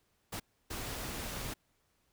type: noise bursts at uneven times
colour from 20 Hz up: pink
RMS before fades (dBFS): -40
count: 2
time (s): 0.32-0.4 / 0.7-1.54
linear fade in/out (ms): 10
effects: pink hiss -75 dBFS RMS until 2.12 s